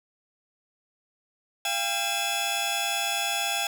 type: tone cluster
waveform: sawtooth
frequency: 689 / 799 / 2598 / 3407 Hz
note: F5 / G5 / E7 / G#7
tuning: -24 / +33 / -26 / +44 cents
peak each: -30 / -27 / -28 / -27 dBFS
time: 1.65-3.67 s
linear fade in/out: 2 ms
effects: none